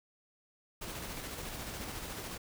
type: noise with tremolo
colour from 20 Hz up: pink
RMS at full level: -41 dBFS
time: 0.81-2.38 s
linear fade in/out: 10 ms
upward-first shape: square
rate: 14 Hz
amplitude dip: 25%
effects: none